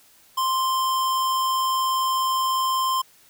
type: tone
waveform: square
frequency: 1046.5 Hz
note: C6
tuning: in tune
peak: -21 dBFS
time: 0.37-3.02 s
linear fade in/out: 10 ms
effects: white hiss -55 dBFS RMS until 3.29 s